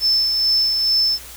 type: tone with tremolo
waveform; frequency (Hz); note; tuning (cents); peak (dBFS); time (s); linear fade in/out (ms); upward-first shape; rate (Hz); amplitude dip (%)
sine; 5274; E8; 0; -13; 0-1.19; 50; sine; 2.3; 35
effects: added 60 Hz sine -43 dBFS peak until 1.36 s + white hiss -38 dBFS RMS until 1.36 s